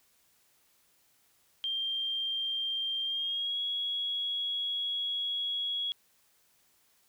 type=tone with pitch glide; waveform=sine; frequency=3179 to 3331 Hz; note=G7 to G#7; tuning=+24 to +4 cents; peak=-30 dBFS; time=1.64-5.92 s; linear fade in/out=0 ms; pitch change=+80 cents; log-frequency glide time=3.04-3.6 s; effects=white hiss -68 dBFS RMS until 7.08 s